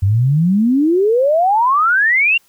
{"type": "exponential sweep", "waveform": "sine", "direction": "up", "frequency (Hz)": [92.5, 2830], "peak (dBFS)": -10, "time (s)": [0.02, 2.38], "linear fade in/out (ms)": 10, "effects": ["white hiss -55 dBFS RMS until 2.48 s"]}